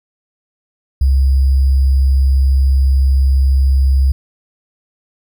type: tone with sample-and-hold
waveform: sine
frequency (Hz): 67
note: C2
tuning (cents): +42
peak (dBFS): -8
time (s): 1.01-4.12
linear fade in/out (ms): 5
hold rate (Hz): 4900
effects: none